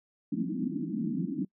white band-pass noise, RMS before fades -32 dBFS, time 0.32-1.45 s, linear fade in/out 5 ms, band 160 to 320 Hz, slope 96 dB/octave, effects noise-tail reverb RT60 0.1 s tail -25 dB re dry

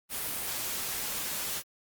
white noise, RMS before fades -34 dBFS, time 0.09-1.63 s, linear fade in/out 50 ms, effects Opus 32 kbps

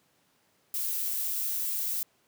violet noise, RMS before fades -31 dBFS, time 0.74-2.03 s, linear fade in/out 2 ms, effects pink hiss -68 dBFS RMS until 2.27 s + high-pass 150 Hz 12 dB/octave

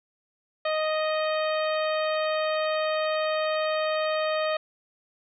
harmonic tone, 622.3 Hz, D#5, in tune, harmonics 1 / 2 / 3 / 4 / 5 / 6 / 7, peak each -25 / -31 / -35 / -37 / -39 / -41 / -42 dBFS, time 0.65-4.57 s, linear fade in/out 5 ms, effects none

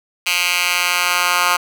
10% pulse tone with high-pass filter sweep, 177.5 Hz, F3, 28 cents sharp, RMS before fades -17 dBFS, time 0.26-1.57 s, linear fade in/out 10 ms, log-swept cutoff 2400 to 1300 Hz, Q 1.9, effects none

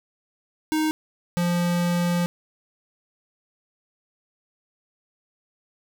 square tone pair in turn, 311.3 / 174.41 Hz, D#4 / F3, +1 / -2 cents, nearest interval minor seventh, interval 1003 cents, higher first, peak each -21 dBFS, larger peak neither, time 0.72-0.91 / 1.37-2.26 s, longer second, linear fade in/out 0 ms, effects none

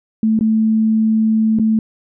sine tone with dropouts, 220 Hz, A3, in tune, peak -11 dBFS, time 0.23-1.79 s, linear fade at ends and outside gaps 2 ms, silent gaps 0.391-0.409 / 1.588-1.596 s, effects none

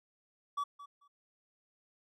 triangle tone with echo, 1144 Hz, D6, 46 cents flat, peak -30 dBFS, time 0.57-0.64 s, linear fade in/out 10 ms, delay 220 ms, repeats 2, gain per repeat -15 dB, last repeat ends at 1.08 s, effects none

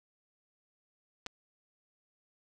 clicks, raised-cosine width 0.2 ms, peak -22 dBFS, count 2, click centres 1.263 / 1.267 s, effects none

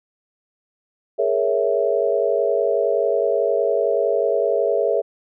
sine chord, A# half-diminished seventh, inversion third, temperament equal, 415.3 / 466.2 / 554.4 / 659.3 Hz, G#4 / A#4 / C#5 / E5, 0 / 0 / 0 / 0 cents, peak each -22 dBFS, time 1.18-5.02 s, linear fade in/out 20 ms, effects none

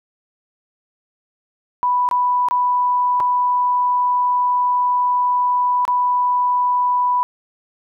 sine tone with dropouts, 988 Hz, B5, in tune, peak -14 dBFS, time 1.83-7.23 s, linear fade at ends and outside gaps 0 ms, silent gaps 2.089-2.112 / 2.486-2.51 / 3.201-3.205 / 5.852-5.879 s, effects none

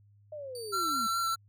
sine linear sweep, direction down, 622.3 to 209.9 Hz, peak -38 dBFS, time 0.32-1.07 s, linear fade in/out 5 ms
25% pulse tone, 4600 Hz, D8, 37 cents flat, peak -38 dBFS, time 0.55-1.35 s, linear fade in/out 2 ms
square tone with vibrato, 1354 Hz, E6, 46 cents sharp, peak -29 dBFS, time 0.72-1.36 s, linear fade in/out 20 ms, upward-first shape sine, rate 4.8 Hz, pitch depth 19 cents each way
effects added 102 Hz sine -58 dBFS peak until 1.48 s

